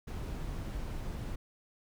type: noise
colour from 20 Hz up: brown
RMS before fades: -38 dBFS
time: 0.07-1.36 s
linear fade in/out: 10 ms
effects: none